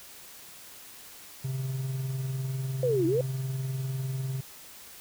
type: tone with tremolo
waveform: triangle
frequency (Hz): 132.3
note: C3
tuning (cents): +20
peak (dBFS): -25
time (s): 1.44-4.41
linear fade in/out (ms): 10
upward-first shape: triangle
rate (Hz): 20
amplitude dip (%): 50
type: linear two-way sweep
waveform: sine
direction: down then up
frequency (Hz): 523.3 to 314.1 to 523.3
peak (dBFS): -23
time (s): 2.83-3.21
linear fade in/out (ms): 2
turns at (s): 3.06
effects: white hiss -48 dBFS RMS until 5 s